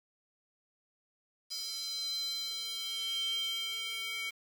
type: tone with high-pass filter sweep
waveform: square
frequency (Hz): 450.4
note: A4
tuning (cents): +40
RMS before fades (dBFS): -37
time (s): 1.5-4.31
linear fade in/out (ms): 20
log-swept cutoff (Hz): 4700 to 2500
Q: 8.1
effects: 9-bit